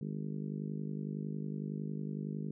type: harmonic tone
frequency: 50.9 Hz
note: G#1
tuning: 34 cents flat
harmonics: 3 / 4 / 5 / 6 / 7 / 8 / 9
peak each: -39 / -40 / -47 / -50 / -52 / -50 / -56 dBFS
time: 0.01-2.51 s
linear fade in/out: 5 ms
effects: none